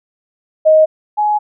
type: tone pair in turn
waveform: sine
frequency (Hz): 626 / 840.7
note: D#5 / G#5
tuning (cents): +10 / +21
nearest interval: perfect fourth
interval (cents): 511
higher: second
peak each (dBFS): -5 / -11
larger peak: first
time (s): 0.65-0.86 / 1.17-1.39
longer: second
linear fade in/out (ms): 20
effects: none